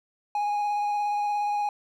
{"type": "tone with vibrato", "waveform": "triangle", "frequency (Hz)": 827, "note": "G#5", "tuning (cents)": -8, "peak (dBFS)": -22, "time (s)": [0.35, 1.69], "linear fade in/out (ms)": 2, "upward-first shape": "square", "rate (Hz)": 17, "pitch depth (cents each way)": 11, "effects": []}